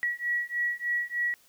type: beating tone pair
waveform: sine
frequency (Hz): 1924 / 1927.3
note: B6 / B6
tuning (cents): -46 / -43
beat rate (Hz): 3.3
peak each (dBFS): -30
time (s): 0.03-1.34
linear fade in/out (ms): 0
effects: white hiss -61 dBFS RMS until 1.48 s